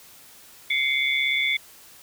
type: tone cluster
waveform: sine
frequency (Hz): 2099 / 2236 / 3471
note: C7 / C#7 / A7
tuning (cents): +5 / +14 / -24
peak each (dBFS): -25 / -24 / -26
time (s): 0.7-1.57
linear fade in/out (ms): 5
effects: white hiss -49 dBFS RMS until 2.02 s